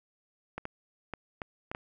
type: clicks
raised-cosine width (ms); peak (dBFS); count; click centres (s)
0.5; -21; 6; 0.58 / 0.654 / 1.137 / 1.418 / 1.715 / 1.749
effects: none